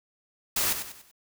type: noise with echo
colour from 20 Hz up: white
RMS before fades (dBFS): -26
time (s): 0.56-0.73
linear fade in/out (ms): 5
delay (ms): 96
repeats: 4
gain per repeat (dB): -8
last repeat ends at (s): 1.114
effects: none